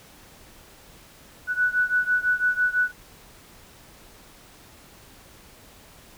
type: beating tone pair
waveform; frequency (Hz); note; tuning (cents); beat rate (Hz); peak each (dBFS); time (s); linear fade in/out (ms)
sine; 1479 / 1485; F#6 / F#6; -1 / +6; 6; -22 / -24; 1.47-2.92; 50
effects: pink hiss -50 dBFS RMS until 6.17 s